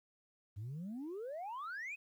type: exponential sweep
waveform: sine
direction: up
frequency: 95.6 to 2602 Hz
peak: -39 dBFS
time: 0.56-1.96 s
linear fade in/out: 20 ms
effects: tanh soft clip ceiling -39 dBFS + 12-bit